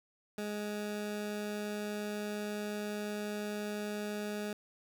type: tone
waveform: 20% pulse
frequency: 208.6 Hz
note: G#3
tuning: 8 cents sharp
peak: -31 dBFS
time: 0.38-4.53 s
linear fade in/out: 2 ms
effects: none